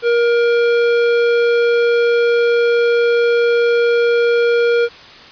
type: tone with hard clipping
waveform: triangle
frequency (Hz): 472.3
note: A#4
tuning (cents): +23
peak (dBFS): -13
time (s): 0.02-4.89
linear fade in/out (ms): 50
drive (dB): 17
effects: white hiss -38 dBFS RMS until 5.31 s + resampled to 11025 Hz